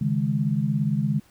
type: chord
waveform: sine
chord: C# suspended second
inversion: none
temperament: just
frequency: 138.59 / 155.92 / 207.9 Hz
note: C#3 / D#3 / G#3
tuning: 0 / +4 / +2 cents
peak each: -25 dBFS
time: 0.01-1.2 s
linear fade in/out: 5 ms
effects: pink hiss -58 dBFS RMS until 1.3 s